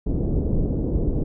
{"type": "low-pass noise", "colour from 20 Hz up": "pink", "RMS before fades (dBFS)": -22, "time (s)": [0.06, 1.24], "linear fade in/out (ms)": 10, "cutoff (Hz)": 440, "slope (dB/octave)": 24, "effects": []}